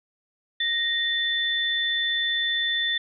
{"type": "tone pair together", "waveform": "sine", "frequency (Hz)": [1864.7, 3520], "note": ["A#6", "A7"], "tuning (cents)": [0, 0], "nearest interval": "major seventh", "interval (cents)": 1100, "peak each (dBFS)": [-26, -24], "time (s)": [0.6, 2.98], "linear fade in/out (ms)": 5, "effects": []}